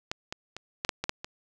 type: clicks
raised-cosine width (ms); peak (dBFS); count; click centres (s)
0.2; -13 / -17 / -21 / -12 / -7 / -13 / -9 / -19; 8; 0.115 / 0.325 / 0.566 / 0.849 / 0.892 / 1.04 / 1.094 / 1.245
effects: none